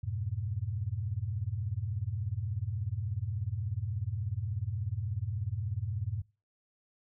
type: chord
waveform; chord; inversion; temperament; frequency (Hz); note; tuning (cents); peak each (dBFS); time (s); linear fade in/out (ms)
sine; F diminished; none; equal with one note detuned; 87.31 / 103.83 / 123.83; F2 / Ab2 / Cb3; 0 / 0 / +5; -38 / -34 / -38; 0.03-6.22; 10
effects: noise-tail reverb RT60 0.3 s tail -23 dB re dry